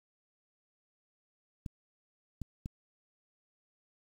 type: clicks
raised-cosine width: 5 ms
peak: -26 dBFS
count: 3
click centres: 1.662 / 2.417 / 2.659 s
effects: 9-bit